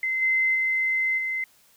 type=tone with level steps; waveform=sine; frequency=2064 Hz; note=C7; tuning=24 cents flat; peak=-23 / -19 / -21 / -25 dBFS; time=0.03-1.44 s; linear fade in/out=2 ms; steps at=0.21 / 0.54 / 1.17 s; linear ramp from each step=20 ms; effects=white hiss -59 dBFS RMS until 1.76 s